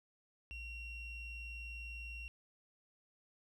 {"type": "ring-modulated tone", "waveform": "triangle", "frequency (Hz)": 1400, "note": "F6", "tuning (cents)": 4, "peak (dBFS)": -39, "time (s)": [0.51, 2.28], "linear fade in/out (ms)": 0, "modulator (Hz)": 1340, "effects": []}